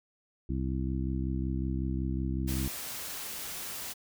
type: harmonic tone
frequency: 65.4 Hz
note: C2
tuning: in tune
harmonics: 1 / 2 / 3 / 4 / 5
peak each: -32 / -35 / -37 / -38 / -39 dBFS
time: 0.49-2.68 s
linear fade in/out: 5 ms
type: noise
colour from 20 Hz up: white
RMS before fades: -39 dBFS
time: 2.47-3.94 s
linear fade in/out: 20 ms
effects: none